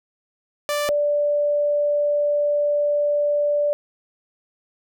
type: tone pair in turn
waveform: sawtooth / sine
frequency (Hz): 587.3 / 585.3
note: D5 / D5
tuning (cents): 0 / -6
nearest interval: unison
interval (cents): 6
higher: first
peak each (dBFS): -17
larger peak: neither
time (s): 0.69-0.89 / 0.89-3.73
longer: second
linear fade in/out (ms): 0
effects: none